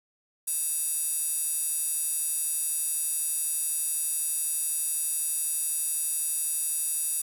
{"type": "tone with high-pass filter", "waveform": "square", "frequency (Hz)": 528, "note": "C5", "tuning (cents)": 16, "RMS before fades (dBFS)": -29, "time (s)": [0.47, 7.22], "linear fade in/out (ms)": 10, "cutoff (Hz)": 9700, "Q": 4.1, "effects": ["8-bit"]}